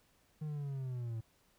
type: linear sweep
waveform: triangle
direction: down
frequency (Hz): 155.4 to 110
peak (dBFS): -35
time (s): 0.41-1.21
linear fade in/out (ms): 10
effects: pink hiss -71 dBFS RMS until 1.58 s